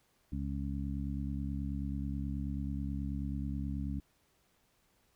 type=harmonic tone; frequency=69.3 Hz; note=C#2; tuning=in tune; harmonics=1 / 2 / 3 / 4; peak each=-37 / -40 / -40 / -42 dBFS; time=0.32-4 s; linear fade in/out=5 ms; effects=pink hiss -72 dBFS RMS until 5.15 s